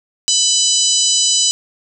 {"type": "harmonic tone", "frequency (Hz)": 996, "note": "B5", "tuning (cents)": 14, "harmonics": [3, 4, 5, 6, 7, 8], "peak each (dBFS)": [-19, -19, -19, -19, -19, -19], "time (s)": [0.28, 1.51], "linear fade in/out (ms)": 0, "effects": []}